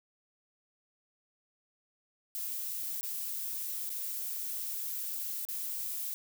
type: noise with dropouts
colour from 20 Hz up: violet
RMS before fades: -37 dBFS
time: 2.35-6.14 s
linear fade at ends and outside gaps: 0 ms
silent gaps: 3.01-3.03 / 3.894-3.902 / 5.451-5.487 s
effects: none